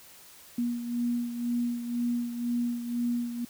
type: beating tone pair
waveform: sine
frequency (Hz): 239.1 / 241.1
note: A#3 / B3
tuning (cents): +44 / -41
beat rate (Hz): 2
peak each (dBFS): -28 / -35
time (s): 0.58-3.45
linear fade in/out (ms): 5
effects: white hiss -52 dBFS RMS until 3.49 s